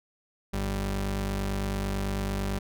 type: tone pair together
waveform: sawtooth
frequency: 49 / 98 Hz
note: G1 / G2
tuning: 0 / 0 cents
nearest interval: octave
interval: 1200 cents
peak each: -26 / -25 dBFS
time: 0.53-2.59 s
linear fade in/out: 10 ms
effects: none